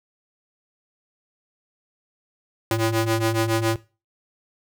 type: ring-modulated tone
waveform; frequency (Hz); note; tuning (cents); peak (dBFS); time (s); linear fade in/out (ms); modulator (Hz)
sawtooth; 224.8; A3; +37; -13; 2.71-3.76; 2; 116
effects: noise-tail reverb RT60 0.3 s tail -18 dB re dry